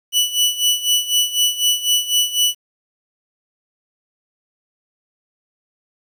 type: tone with tremolo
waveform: sawtooth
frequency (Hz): 2960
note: F#7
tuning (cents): 0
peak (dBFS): -9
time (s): 0.12-2.55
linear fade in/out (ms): 50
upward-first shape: sine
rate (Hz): 4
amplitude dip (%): 80
effects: 8-bit